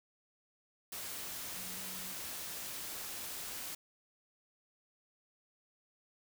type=tone in noise; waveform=sine; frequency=185 Hz; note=F#3; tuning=in tune; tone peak=-53 dBFS; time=1.56-2.13 s; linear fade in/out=5 ms; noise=white; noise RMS=-43 dBFS; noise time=0.92-3.75 s; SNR=-13 dB; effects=none

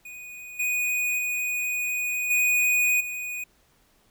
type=tone with level steps; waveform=square; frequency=2476 Hz; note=D#7; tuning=9 cents flat; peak=-39 / -24 / -26 / -20 / -31 dBFS; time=0.05-3.44 s; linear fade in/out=5 ms; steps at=0.59 / 1.18 / 2.3 / 3 s; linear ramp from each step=10 ms; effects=pink hiss -63 dBFS RMS until 4.1 s

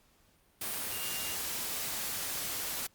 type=tone in noise; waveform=sine; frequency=2814 Hz; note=F7; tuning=12 cents sharp; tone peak=-43 dBFS; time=0.92-1.35 s; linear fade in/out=5 ms; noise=white; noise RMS=-36 dBFS; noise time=0.61-2.87 s; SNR=-10 dB; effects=pink hiss -67 dBFS RMS until 2.94 s + Opus 48 kbps

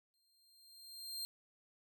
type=tone with exponential growth; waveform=sawtooth; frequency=4186 Hz; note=C8; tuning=in tune; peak=-36 dBFS; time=0.14-1.25 s; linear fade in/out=0 ms; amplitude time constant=240 ms; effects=none

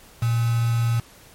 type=tone with quantisation; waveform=sine; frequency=116.6 Hz; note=A#2; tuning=1 cent sharp; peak=-18 dBFS; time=0.22-1 s; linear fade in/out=5 ms; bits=5; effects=pink hiss -49 dBFS RMS until 1.34 s + MP3 64 kbps

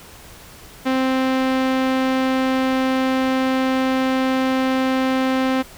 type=tone with low-pass filter; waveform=sawtooth; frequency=261.6 Hz; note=C4; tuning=in tune; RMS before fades=-19 dBFS; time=0.85-5.63 s; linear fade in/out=20 ms; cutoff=3400 Hz; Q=0.8; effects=pink hiss -42 dBFS RMS until 5.77 s

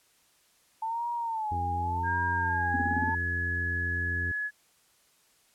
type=tone with vibrato; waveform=sine; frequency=880 Hz; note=A5; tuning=in tune; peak=-29 dBFS; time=0.82-3.15 s; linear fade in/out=5 ms; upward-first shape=sine; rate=0.88 Hz; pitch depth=130 cents each way
type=harmonic tone; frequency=87.8 Hz; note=F2; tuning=10 cents sharp; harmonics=1 / 2 / 3 / 4 / 5; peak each=-32 / -46 / -44 / -46 / -50 dBFS; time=1.51-4.32 s; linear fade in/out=10 ms
type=tone with pitch glide; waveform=sine; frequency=1610 to 1694.9 Hz; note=G6 to G#6; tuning=+46 to +35 cents; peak=-29 dBFS; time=2.03-4.51 s; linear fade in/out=50 ms; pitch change=+89 cents; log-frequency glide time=2.45-2.95 s
type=tone bursts; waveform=sine; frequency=254.6 Hz; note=C4; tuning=47 cents flat; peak=-28 dBFS; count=7; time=2.74-3.097 s; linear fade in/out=2 ms; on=21 ms; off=35 ms
effects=white hiss -65 dBFS RMS until 5.54 s + low-pass 12000 Hz 12 dB/octave

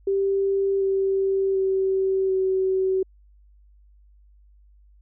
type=tone with pitch steps; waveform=sine; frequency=392 / 387.5 / 383 / 378.6 Hz; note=G4 / G4 / G4 / F#4; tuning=0 / -20 / -40 / +40 cents; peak=-19 dBFS; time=0.07-3.03 s; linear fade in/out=5 ms; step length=740 ms; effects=added 50 Hz sine -51 dBFS peak until 5.01 s

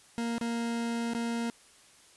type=tone with dropouts; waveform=40% pulse; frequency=233.1 Hz; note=A#3; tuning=in tune; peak=-29 dBFS; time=0.18-1.5 s; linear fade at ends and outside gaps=0 ms; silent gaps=0.382-0.412 / 1.135-1.149 s; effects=white hiss -58 dBFS RMS until 2.16 s + resampled to 24000 Hz

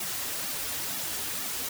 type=noise with flanger; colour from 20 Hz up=white; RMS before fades=-33 dBFS; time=0-1.69 s; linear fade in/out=5 ms; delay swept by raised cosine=1.9 to 6.1 ms; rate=2.1 Hz; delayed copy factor=-0.75; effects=none

